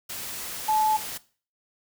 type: tone in noise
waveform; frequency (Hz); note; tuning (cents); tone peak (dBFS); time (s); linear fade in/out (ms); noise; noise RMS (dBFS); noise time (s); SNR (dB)
sine; 864; A5; -32; -20; 0.68-0.97; 10; white; -35; 0.09-1.18; +12
effects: noise-tail reverb RT60 0.4 s tail -18 dB re dry